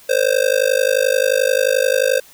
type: tone with amplitude modulation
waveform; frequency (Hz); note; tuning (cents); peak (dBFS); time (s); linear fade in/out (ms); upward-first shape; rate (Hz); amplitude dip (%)
square; 523.3; C5; 0; -10; 0.09-2.2; 10; sine; 51.4; 100
effects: white hiss -46 dBFS RMS until 2.33 s